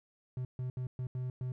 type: tone bursts at uneven times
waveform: triangle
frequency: 126.8 Hz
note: B2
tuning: 46 cents sharp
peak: -32 dBFS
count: 6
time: 0.37-0.45 / 0.59-0.7 / 0.77-0.87 / 0.99-1.07 / 1.15-1.3 / 1.41-1.52 s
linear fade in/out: 2 ms
effects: none